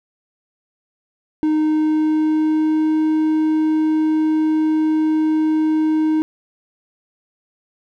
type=tone with pitch glide; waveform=triangle; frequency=309 to 312.2 Hz; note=D#4 to D#4; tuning=-12 to +6 cents; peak=-12 dBFS; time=1.43-6.22 s; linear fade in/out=0 ms; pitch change=+18 cents; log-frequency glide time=1.6-2.98 s; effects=none